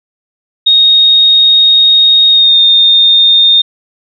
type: tone with pitch glide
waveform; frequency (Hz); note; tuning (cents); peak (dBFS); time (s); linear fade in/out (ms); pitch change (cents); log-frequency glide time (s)
sine; 3729 to 3656; A#7 to A#7; 0 to -34; -3; 0.66-3.62; 10; -34; 2.3-2.59
effects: none